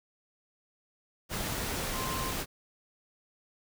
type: tone in noise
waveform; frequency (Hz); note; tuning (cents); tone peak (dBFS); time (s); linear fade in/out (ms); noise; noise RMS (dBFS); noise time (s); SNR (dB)
sine; 1046.5; C6; 0; -37; 1.92-2.34; 50; pink; -34; 1.29-2.46; -6
effects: none